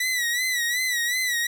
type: tone with vibrato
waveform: sawtooth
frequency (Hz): 1957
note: B6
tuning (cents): -16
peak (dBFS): -19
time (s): 0-1.47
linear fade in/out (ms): 5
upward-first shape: sine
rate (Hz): 2.7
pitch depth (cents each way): 79
effects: none